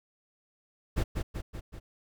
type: noise with echo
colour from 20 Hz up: brown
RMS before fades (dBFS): -26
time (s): 0.96-1.04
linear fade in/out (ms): 20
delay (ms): 190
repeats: 4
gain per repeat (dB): -4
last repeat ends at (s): 1.8
effects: none